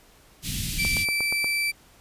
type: band-stop noise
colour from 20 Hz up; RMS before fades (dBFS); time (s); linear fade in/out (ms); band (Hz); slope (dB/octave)
pink; -29; 0.42-1.06; 50; 230 to 2600; 24
type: tone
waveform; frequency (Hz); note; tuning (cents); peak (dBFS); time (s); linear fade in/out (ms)
35% pulse; 2329; D7; -15; -21; 0.78-1.72; 20
type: click train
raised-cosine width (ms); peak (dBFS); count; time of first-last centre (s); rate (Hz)
1; -20; 6; 0.85-1.444; 8.42
effects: pink hiss -55 dBFS RMS until 2 s + resampled to 32000 Hz